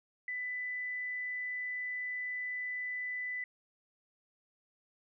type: tone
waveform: sine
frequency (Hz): 1994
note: B6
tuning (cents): +16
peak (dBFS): -35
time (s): 0.28-3.44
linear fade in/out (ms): 2
effects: none